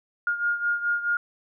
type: beating tone pair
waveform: sine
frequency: 1418 / 1422.7 Hz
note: F6 / F6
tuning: +26 / +32 cents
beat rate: 4.7 Hz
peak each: -24 / -29 dBFS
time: 0.27-1.17 s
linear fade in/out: 2 ms
effects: none